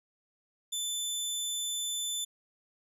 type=tone; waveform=20% pulse; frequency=3520 Hz; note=A7; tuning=in tune; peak=-26 dBFS; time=0.72-2.25 s; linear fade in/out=10 ms; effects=none